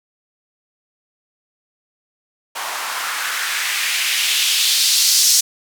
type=noise with band-pass filter sweep; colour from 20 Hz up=blue; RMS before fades=-18 dBFS; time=2.55-5.41 s; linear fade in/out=10 ms; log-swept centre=900 to 5700 Hz; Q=1.8; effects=none